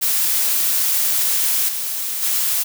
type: noise with level steps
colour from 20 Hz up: blue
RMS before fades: -18 / -24 / -19 dBFS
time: 0.01-2.64 s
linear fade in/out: 20 ms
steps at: 1.68 / 2.22 s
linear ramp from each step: 10 ms
effects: none